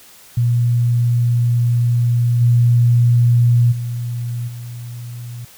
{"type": "tone with level steps", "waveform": "sine", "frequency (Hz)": 119.7, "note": "A#2", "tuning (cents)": 46, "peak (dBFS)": [-12, -9, -20, -27], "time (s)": [0.37, 5.45], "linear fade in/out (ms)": 5, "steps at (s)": [2.4, 3.71, 4.47], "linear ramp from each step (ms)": 20, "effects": ["white hiss -44 dBFS RMS until 5.57 s"]}